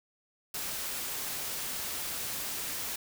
white noise, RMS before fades -36 dBFS, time 0.54-2.96 s, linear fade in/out 5 ms, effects none

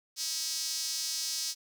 sawtooth tone with high-pass filter, 320.9 Hz, E4, 46 cents flat, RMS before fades -34 dBFS, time 0.16-1.55 s, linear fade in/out 50 ms, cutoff 5200 Hz, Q 2.9, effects none

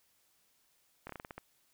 slowing click train, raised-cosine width 0.5 ms, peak -28 dBFS, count 8, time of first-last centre 1.07-1.38 s, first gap 24 ms, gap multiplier 1.2, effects white hiss -72 dBFS RMS until 1.73 s

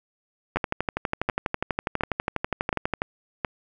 two click trains, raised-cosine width 0.5 ms, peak -9 / -9 dBFS, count 31 / 5, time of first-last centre 0.56-3.019 / 0.57-3.448 s, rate 12.2 / 1.39 Hz, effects none

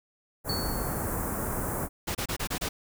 pink band-stop noise, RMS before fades -31 dBFS, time 0.44-1.89 s, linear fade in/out 50 ms, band 1500 to 8500 Hz, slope 24 dB/octave
sine tone with exponential decay, 4435 Hz, C#8, in tune, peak -29 dBFS, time 0.49-1.14 s, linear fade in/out 5 ms, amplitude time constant 140 ms
pink noise bursts, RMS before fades -31 dBFS, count 6, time 2.07-2.69 s, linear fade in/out 10 ms, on 80 ms, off 28 ms
effects none

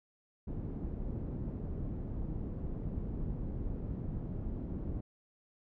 pink low-pass noise, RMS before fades -38 dBFS, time 0.47-5.01 s, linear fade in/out 10 ms, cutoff 280 Hz, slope 12 dB/octave, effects none

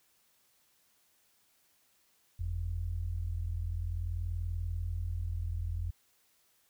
sine tone pair together, 45.61 / 86.1 Hz, F#1 / F2, -24 / -24 cents, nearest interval major seventh, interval 1100 cents, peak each -36 / -34 dBFS, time 2.39-5.91 s, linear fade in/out 10 ms, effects white hiss -70 dBFS RMS until 6.69 s

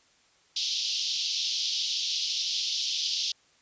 white band-pass noise, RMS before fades -30 dBFS, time 0.56-3.32 s, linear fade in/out 5 ms, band 3000 to 5600 Hz, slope 48 dB/octave, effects white hiss -63 dBFS RMS until 3.61 s + resampled to 16000 Hz

